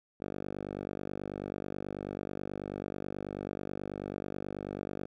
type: tone with band-pass filter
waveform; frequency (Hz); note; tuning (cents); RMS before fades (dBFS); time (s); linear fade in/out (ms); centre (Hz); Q
5% pulse; 49.24; G1; +8; -39; 0.2-5.06; 10; 310; 0.58
effects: none